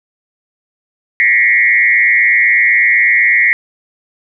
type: tone with frequency modulation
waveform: sine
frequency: 2028 Hz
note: B6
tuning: 45 cents sharp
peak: -7 dBFS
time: 1.2-3.53 s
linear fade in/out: 0 ms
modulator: 108 Hz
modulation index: 1.7
effects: none